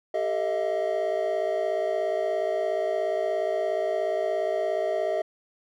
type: tone cluster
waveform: triangle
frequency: 392.2 / 445.3 / 629 / 686 Hz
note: G4 / A4 / D#5 / F5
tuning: +1 / +21 / +19 / -31 cents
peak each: -30 / -31 / -24 / -30 dBFS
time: 0.14-5.22 s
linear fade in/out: 5 ms
effects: none